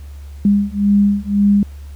sine beating tone pair, 201.7 / 203.6 Hz, G3 / G#3, +50 / -34 cents, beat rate 1.9 Hz, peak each -14 dBFS, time 0.45-1.63 s, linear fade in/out 2 ms, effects added 71 Hz sine -30 dBFS peak until 1.95 s + pink hiss -50 dBFS RMS until 1.95 s

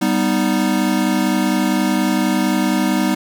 square chord, G augmented, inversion none, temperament equal, 196 / 246.9 / 311.1 Hz, G3 / B3 / D#4, 0 / 0 / 0 cents, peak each -20 dBFS, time 0.01-3.15 s, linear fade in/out 10 ms, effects none

